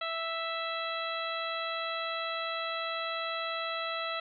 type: harmonic tone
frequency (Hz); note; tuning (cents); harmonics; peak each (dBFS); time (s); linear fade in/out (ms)
659.3; E5; 0; 1 / 2 / 3 / 4 / 5 / 6; -38 / -36 / -41 / -41 / -42 / -41; 0.01-4.2; 5
effects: none